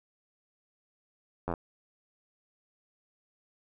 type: slowing click train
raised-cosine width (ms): 1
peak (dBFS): -18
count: 6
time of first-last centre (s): 1.48-1.538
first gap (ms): 11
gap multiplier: 1.03
effects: none